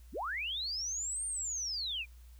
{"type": "linear two-way sweep", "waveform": "sine", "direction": "up then down", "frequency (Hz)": [131.7, 8930, 2299], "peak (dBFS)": -34, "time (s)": [0.12, 2.06], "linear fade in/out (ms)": 50, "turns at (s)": 1.26, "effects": ["added 60 Hz sine -51 dBFS peak until 2.39 s", "white hiss -67 dBFS RMS until 2.39 s"]}